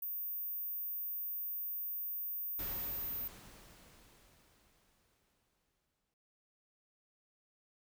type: tone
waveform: sine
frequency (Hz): 14940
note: A#9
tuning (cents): +3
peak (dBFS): -37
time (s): 0.02-3.28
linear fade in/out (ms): 5
type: noise with exponential decay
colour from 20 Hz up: pink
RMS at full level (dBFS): -46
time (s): 2.59-6.14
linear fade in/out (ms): 1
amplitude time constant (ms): 770
effects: none